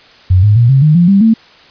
sine tone with pitch steps, 92 / 104.47 / 118.62 / 134.7 / 152.95 / 173.67 / 197.21 / 223.9 Hz, F#2 / G#2 / A#2 / C#3 / D#3 / F3 / G3 / A3, -9 / +11 / +31 / -49 / -29 / -9 / +11 / +30 cents, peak -4 dBFS, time 0.3-1.34 s, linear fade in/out 10 ms, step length 130 ms, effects white hiss -41 dBFS RMS until 1.7 s + resampled to 11025 Hz

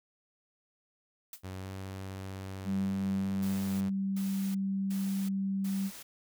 blue noise with exponential decay, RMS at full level -39 dBFS, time 1.33-1.43 s, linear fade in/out 2 ms, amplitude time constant 21 ms
sawtooth tone with pitch glide, 93.9 to 95.76 Hz, F#2 to G2, +26 to -40 cents, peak -35 dBFS, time 1.43-3.9 s, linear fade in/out 20 ms, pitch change +34 cents, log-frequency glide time 1.6-1.67 s
sine tone, 194.5 Hz, G3, 13 cents flat, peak -29 dBFS, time 2.64-5.91 s, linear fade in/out 50 ms
white noise bursts, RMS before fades -47 dBFS, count 4, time 3.42-6.03 s, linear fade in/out 10 ms, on 390 ms, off 350 ms
effects none

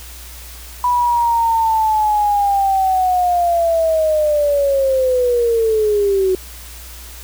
sine linear sweep, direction down, 987 to 370 Hz, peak -12 dBFS, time 0.84-6.35 s, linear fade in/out 2 ms, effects added 60 Hz sine -35 dBFS peak until 7.23 s + white hiss -37 dBFS RMS until 7.23 s

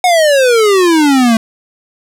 square exponential sweep, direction down, 740 to 220 Hz, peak -7 dBFS, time 0.04-1.37 s, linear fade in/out 2 ms, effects low-pass 11000 Hz 12 dB/octave + 8-bit

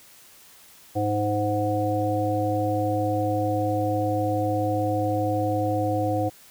harmonic tone with a mistuned harmonic, 104 Hz, G#2, 3 cents sharp, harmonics 1 / 3 / 5 / 7, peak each -27 / -27 / -27 / -27 dBFS, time 0.95-6.3 s, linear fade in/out 20 ms, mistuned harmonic 7, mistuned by +18 cents, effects white hiss -51 dBFS RMS until 6.5 s

